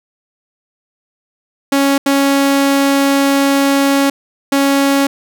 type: tone bursts at uneven times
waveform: sawtooth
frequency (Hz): 277.2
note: C#4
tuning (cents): 0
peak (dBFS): -6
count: 3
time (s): 1.72-1.98 / 2.06-4.1 / 4.52-5.07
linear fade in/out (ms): 5
effects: none